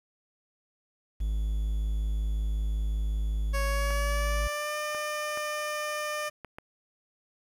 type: tone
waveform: triangle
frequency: 52.7 Hz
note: G#1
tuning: 26 cents sharp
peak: -24 dBFS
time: 1.2-4.48 s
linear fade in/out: 10 ms
type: tone with pitch glide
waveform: 15% pulse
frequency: 554.4 to 601.1 Hz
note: C#5 to D5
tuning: 0 to +40 cents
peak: -24 dBFS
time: 3.53-6.3 s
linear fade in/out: 20 ms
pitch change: +140 cents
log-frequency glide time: 3.64-4.75 s
type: clicks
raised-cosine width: 0.5 ms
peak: -26 dBFS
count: 5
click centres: 3.906 / 4.948 / 5.374 / 6.447 / 6.585 s
effects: resampled to 32000 Hz + 9-bit